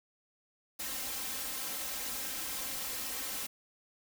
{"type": "noise with comb filter", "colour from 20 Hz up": "white", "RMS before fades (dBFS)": -38, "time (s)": [0.79, 3.47], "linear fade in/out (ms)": 10, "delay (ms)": 3.8, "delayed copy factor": 0.85, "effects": []}